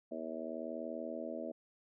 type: harmonic tone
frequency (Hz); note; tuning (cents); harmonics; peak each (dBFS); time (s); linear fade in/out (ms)
80.6; E2; -38; 3 / 4 / 5 / 6 / 7 / 8; -45 / -46 / -51 / -49 / -45 / -44; 0.11-1.52; 10
effects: none